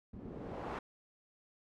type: noise with low-pass filter sweep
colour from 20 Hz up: white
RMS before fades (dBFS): -44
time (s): 0.13-0.79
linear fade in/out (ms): 5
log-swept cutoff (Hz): 210 to 1100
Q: 1
effects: none